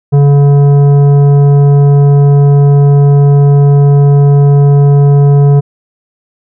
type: tone with tanh clipping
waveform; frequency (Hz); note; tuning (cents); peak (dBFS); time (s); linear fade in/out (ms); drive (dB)
triangle; 142.3; C#3; +46; -4; 0.12-5.61; 20; 15
effects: none